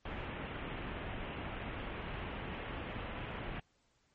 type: low-pass noise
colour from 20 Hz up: pink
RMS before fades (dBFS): -42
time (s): 0.05-3.6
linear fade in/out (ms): 5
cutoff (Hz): 3100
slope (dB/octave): 48
effects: pink hiss -74 dBFS RMS until 4.14 s + MP3 32 kbps